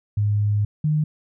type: tone pair in turn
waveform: sine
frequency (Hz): 103.83 / 152.49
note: G#2 / D#3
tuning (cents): 0 / -35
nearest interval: perfect fifth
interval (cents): 665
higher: second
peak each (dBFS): -17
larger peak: neither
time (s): 0.17-0.65 / 0.84-1.04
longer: first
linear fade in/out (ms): 5
effects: none